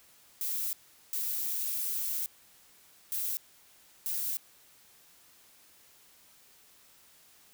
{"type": "noise bursts at uneven times", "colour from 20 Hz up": "violet", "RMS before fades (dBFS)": -33, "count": 4, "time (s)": [[0.41, 0.73], [1.13, 2.26], [3.12, 3.37], [4.06, 4.37]], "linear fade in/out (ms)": 0, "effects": ["white hiss -60 dBFS RMS until 7.53 s"]}